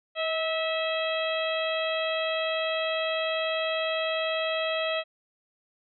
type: harmonic tone with a mistuned harmonic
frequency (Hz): 650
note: E5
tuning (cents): -24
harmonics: 1 / 2 / 3 / 4 / 5 / 6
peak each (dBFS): -28 / -35 / -36 / -34 / -34 / -40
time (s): 0.15-5.04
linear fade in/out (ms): 50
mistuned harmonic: 1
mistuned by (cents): -30
effects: none